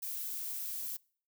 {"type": "noise", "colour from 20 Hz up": "violet", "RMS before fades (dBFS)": -39, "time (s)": [0.02, 0.97], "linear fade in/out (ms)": 10, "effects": ["noise-tail reverb RT60 0.5 s tail -25 dB re dry"]}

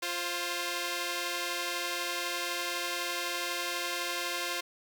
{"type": "tone pair together", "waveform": "5% pulse", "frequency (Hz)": [348.6, 528.9], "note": ["F4", "C5"], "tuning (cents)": [-3, 19], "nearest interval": "perfect fifth", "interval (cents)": 722, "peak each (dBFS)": -23, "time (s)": [0.02, 4.61], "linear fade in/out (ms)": 10, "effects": []}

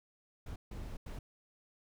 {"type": "noise bursts at uneven times", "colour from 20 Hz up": "brown", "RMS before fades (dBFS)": -43, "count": 3, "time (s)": [[0.46, 0.56], [0.71, 0.97], [1.06, 1.19]], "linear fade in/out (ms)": 5, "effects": []}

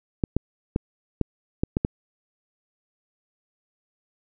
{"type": "clicks", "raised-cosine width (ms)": 3, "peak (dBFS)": -8, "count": 7, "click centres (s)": [0.238, 0.366, 0.761, 1.213, 1.635, 1.769, 1.849], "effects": []}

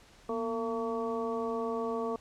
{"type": "harmonic tone with a mistuned harmonic", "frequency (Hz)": 226.9, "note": "A#3", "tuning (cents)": -47, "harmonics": [1, 2, 3, 4, 5], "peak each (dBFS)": [-37, -33, -39, -43, -39], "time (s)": [0.29, 2.16], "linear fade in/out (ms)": 2, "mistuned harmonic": 1, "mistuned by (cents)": 85, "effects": ["pink hiss -58 dBFS RMS until 2.2 s", "low-pass 8000 Hz 12 dB/octave"]}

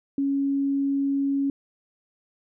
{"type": "tone", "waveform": "sine", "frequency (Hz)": 277.2, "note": "C#4", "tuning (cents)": 0, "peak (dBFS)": -21, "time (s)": [0.18, 1.5], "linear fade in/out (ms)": 2, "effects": []}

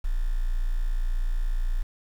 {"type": "tone", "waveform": "sine", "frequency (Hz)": 29.14, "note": "A#0", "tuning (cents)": 0, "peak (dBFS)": -22, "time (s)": [0.04, 1.83], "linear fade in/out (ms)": 10, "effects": ["8-bit"]}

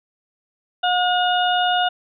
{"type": "harmonic tone", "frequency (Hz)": 721, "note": "F#5", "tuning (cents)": -45, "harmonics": [1, 2, 4, 5], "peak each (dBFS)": [-18, -23, -24, -27], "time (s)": [0.83, 1.89], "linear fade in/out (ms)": 10, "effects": []}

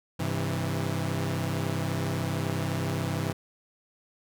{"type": "tone cluster", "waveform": "sawtooth", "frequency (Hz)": [99.9, 132.4, 163.6], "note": ["G2", "C3", "E3"], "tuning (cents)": [33, 21, -13], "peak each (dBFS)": -28, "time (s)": [0.19, 3.33], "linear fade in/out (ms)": 10, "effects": []}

